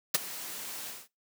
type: noise with ADSR envelope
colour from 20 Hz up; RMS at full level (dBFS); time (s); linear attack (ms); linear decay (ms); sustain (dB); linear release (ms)
white; -22; 0.14-1.08; 8; 22; -18; 210
effects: noise-tail reverb RT60 0.2 s tail -21 dB re dry + high-pass 150 Hz 12 dB/octave